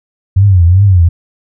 sine tone with vibrato, 92.5 Hz, F#2, in tune, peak -3 dBFS, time 0.36-1.09 s, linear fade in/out 10 ms, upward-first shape triangle, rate 2.6 Hz, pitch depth 190 cents each way, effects none

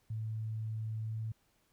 sine tone with pitch glide, 110 to 110.83 Hz, A2 to A2, 0 to +13 cents, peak -35 dBFS, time 0.1-1.32 s, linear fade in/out 5 ms, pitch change +13 cents, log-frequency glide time 1.03-1.2 s, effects pink hiss -73 dBFS RMS until 1.72 s

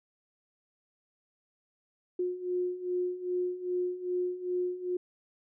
sine beating tone pair, 358.6 / 361.1 Hz, F4 / F#4, +46 / -42 cents, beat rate 2.5 Hz, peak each -35 / -31 dBFS, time 2.19-4.97 s, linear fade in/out 5 ms, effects none

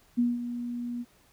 sine tone with ADSR envelope, 240.7 Hz, B3, 44 cents flat, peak -20 dBFS, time 0.17-1.05 s, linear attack 20 ms, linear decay 190 ms, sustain -11 dB, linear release 40 ms, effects pink hiss -62 dBFS RMS until 1.32 s

